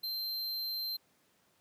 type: tone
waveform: square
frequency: 4133 Hz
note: C8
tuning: 22 cents flat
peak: -35 dBFS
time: 0.03-0.97 s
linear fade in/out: 10 ms
effects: pink hiss -70 dBFS RMS until 1.6 s + high-pass 150 Hz 12 dB/octave